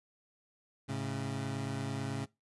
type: tone pair together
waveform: 25% pulse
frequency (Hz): 107.6 / 136.65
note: A2 / C#3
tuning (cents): -38 / -24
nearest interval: major third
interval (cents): 414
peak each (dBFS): -35 / -33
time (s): 0.88-2.26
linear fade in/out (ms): 20
effects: noise-tail reverb RT60 0.2 s tail -21 dB re dry + resampled to 24000 Hz